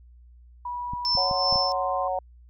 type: tone with pitch glide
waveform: sine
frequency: 975 to 1045 Hz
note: B5 to C6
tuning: -23 to -2 cents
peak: -29 dBFS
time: 0.65-2.08 s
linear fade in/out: 5 ms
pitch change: +121 cents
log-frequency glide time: 1.17-1.34 s
type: clicks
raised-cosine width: 5 ms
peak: -23 dBFS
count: 5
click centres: 0.935 / 1.152 / 1.312 / 1.526 / 1.558 s
type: tone with tremolo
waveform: sine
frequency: 5310 Hz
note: E8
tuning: 12 cents sharp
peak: -20 dBFS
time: 1.05-1.72 s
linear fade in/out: 0 ms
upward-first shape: triangle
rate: 2.6 Hz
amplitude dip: 70%
type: harmonic tone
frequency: 185 Hz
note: F#3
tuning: in tune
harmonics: 3 / 4 / 5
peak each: -29 / -27 / -33 dBFS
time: 1.17-2.19 s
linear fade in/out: 2 ms
effects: added 60 Hz sine -48 dBFS peak until 2.49 s